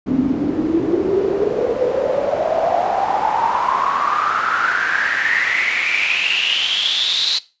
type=noise with band-pass filter sweep; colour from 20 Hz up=pink; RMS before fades=-18 dBFS; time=0.06-7.39 s; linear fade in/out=10 ms; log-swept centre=250 to 4100 Hz; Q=9.1; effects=noise-tail reverb RT60 0.3 s tail -18 dB re dry + resampled to 16000 Hz